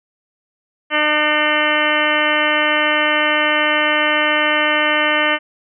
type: harmonic tone with a mistuned harmonic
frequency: 302.3 Hz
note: D#4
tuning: 50 cents flat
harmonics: 1 / 2 / 3 / 4 / 5 / 6 / 7 / 8 / 9 / 10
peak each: -25 / -21 / -25 / -22 / -23 / -20 / -21 / -26 / -25 / -23 dBFS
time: 0.9-5.39 s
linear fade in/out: 50 ms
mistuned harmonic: 8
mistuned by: -50 cents
effects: none